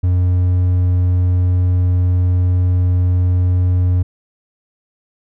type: tone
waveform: triangle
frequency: 90.1 Hz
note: F#2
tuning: 45 cents flat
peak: -9 dBFS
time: 0.03-4.03 s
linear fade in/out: 10 ms
effects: none